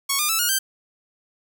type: tone with pitch steps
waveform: 5% pulse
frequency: 1106 / 1206.1 / 1315.3 / 1434.3 / 1564.1 Hz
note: C#6 / D6 / E6 / F6 / G6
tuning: -4 / +46 / -4 / +46 / -4 cents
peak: -8 dBFS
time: 0.09-0.59 s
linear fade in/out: 10 ms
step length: 100 ms
effects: none

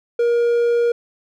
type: tone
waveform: triangle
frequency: 473.2 Hz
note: A#4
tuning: 26 cents sharp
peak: -12 dBFS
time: 0.19-0.92 s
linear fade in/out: 5 ms
effects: none

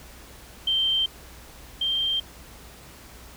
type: tone pair in turn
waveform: sine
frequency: 3133 / 3164 Hz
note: G7 / G7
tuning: -2 / +15 cents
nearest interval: unison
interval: 17 cents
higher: second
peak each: -20 / -22 dBFS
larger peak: first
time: 0.67-1.06 / 1.81-2.2 s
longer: neither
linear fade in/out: 5 ms
effects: added 60 Hz sine -49 dBFS peak until 3.36 s + pink hiss -47 dBFS RMS until 3.36 s

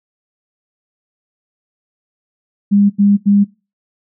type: tone bursts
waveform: sine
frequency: 202.2 Hz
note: G#3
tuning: 46 cents flat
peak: -7 dBFS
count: 3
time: 2.71-3.446 s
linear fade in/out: 20 ms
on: 190 ms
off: 83 ms
effects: noise-tail reverb RT60 0.3 s tail -23 dB re dry

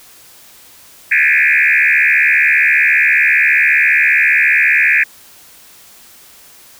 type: tone with frequency modulation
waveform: sine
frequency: 2065 Hz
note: C7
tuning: 23 cents flat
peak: -8 dBFS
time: 1.11-5.04 s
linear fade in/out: 10 ms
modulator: 74.8 Hz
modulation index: 5.8
effects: white hiss -42 dBFS RMS until 6.79 s

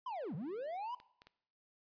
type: linear two-way sweep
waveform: triangle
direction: down then up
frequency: 1058 to 133.7 to 1016 Hz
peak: -37 dBFS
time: 0.06-0.95 s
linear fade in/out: 5 ms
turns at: 0.35 s
type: clicks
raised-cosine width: 0.2 ms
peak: -38 dBFS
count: 3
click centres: 1.001 / 1.219 / 1.27 s
effects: noise-tail reverb RT60 0.7 s tail -19 dB re dry + resampled to 11025 Hz

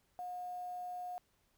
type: tone with quantisation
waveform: sine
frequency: 720 Hz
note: F#5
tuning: 47 cents flat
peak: -40 dBFS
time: 0.19-1.18 s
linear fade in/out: 0 ms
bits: 10
effects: pink hiss -75 dBFS RMS until 1.57 s

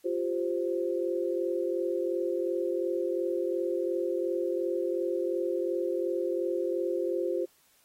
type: chord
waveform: sine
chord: F suspended second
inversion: none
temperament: equal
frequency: 349.2 / 392 / 523.3 Hz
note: F4 / G4 / C5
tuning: 0 / 0 / 0 cents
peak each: -30 / -33 / -32 dBFS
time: 0.04-7.46 s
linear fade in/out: 20 ms
effects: white hiss -65 dBFS RMS until 7.84 s + AAC 48 kbps

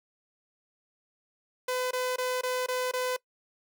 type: tone bursts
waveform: sawtooth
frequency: 505 Hz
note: B4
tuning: 39 cents sharp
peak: -24 dBFS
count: 6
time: 1.68-3.165 s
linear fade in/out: 5 ms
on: 230 ms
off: 21 ms
effects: noise-tail reverb RT60 0.1 s tail -22 dB re dry

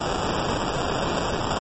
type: noise with sample-and-hold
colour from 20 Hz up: white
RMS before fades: -25 dBFS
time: 0-1.59 s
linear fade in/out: 10 ms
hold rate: 2100 Hz
effects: MP3 32 kbps

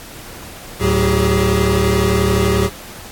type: tone cluster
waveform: square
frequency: 74.1 / 110.6 / 188.1 / 381.5 / 413.1 Hz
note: D2 / A2 / F#3 / G4 / G#4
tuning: +16 / +9 / +29 / -47 / -9 cents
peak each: -20 dBFS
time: 0.79-2.7 s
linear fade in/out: 50 ms
effects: pink hiss -35 dBFS RMS until 3.11 s + AAC 64 kbps

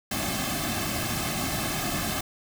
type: noise with comb filter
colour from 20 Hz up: pink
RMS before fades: -29 dBFS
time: 0.11-2.21 s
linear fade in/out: 5 ms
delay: 2.1 ms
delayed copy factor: -0.8
effects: none

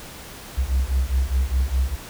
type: beating tone pair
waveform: sine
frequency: 62.8 / 67.7 Hz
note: B1 / C#2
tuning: +30 / -40 cents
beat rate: 4.9 Hz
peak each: -20 dBFS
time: 0.57-1.96 s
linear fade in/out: 20 ms
effects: tanh soft clip ceiling -14 dBFS + pink hiss -39 dBFS RMS until 2.09 s

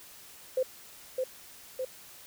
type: tone with echo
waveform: sine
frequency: 516 Hz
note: C5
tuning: 24 cents flat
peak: -24 dBFS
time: 0.57-0.63 s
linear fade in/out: 5 ms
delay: 610 ms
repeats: 2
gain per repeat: -3 dB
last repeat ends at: 1.85 s
effects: white hiss -51 dBFS RMS until 2.26 s

